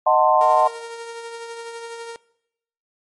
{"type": "chord", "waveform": "sine", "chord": "D# diminished seventh", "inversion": "none", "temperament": "equal with one note detuned", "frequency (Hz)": [622.3, 740, 890.2, 1046.5], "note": ["D#5", "F#5", "A5", "C6"], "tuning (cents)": [0, 0, 20, 0], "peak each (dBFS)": -18, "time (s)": [0.06, 0.68], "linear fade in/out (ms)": 10}
{"type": "tone with tremolo", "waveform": "sawtooth", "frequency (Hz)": 463.5, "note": "A#4", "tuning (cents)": -10, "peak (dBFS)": -26, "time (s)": [0.41, 2.16], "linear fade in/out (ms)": 0, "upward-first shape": "triangle", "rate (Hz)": 12, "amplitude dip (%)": 40}
{"effects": ["noise-tail reverb RT60 0.8 s tail -21 dB re dry", "MP3 48 kbps"]}